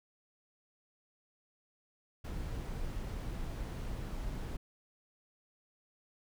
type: noise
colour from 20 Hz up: brown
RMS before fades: -39 dBFS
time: 2.24-4.57 s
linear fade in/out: 10 ms
effects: none